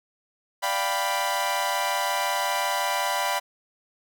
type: chord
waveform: sawtooth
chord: G dominant seventh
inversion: second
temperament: equal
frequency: 587.3 / 698.5 / 784 / 987.8 Hz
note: D5 / F5 / G5 / B5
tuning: 0 / 0 / 0 / 0 cents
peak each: -28 / -27 / -26 / -23 dBFS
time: 0.62-3.4 s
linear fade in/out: 20 ms
effects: none